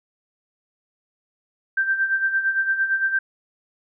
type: tone with tremolo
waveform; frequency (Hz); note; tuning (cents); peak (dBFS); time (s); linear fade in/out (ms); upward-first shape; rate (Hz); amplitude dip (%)
sine; 1568; G6; 0; -16; 1.77-3.19; 5; sine; 8.8; 65
effects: none